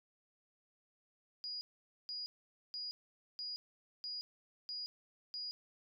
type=tone bursts; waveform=sine; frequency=4890 Hz; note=D#8; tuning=31 cents flat; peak=-40 dBFS; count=7; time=1.44-5.51 s; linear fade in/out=0 ms; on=170 ms; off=480 ms; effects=none